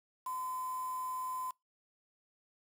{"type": "tone with quantisation", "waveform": "sine", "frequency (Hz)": 1021, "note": "C6", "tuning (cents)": -43, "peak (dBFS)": -36, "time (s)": [0.26, 1.51], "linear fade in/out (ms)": 5, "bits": 8, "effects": ["noise-tail reverb RT60 0.2 s tail -26 dB re dry"]}